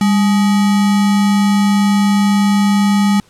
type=tone with sample-and-hold; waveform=sine; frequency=201 Hz; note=G3; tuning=44 cents sharp; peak=-9 dBFS; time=0.01-3.2 s; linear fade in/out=2 ms; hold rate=1050 Hz; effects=pink hiss -50 dBFS RMS until 3.29 s + low-pass 10000 Hz 12 dB/octave